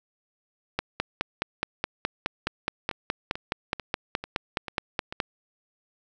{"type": "two click trains", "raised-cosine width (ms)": 0.3, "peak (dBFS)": [-9, -18], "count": [22, 7], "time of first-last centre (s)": [[0.79, 5.202], [2.47, 5.125]], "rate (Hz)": [4.76, 2.26], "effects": []}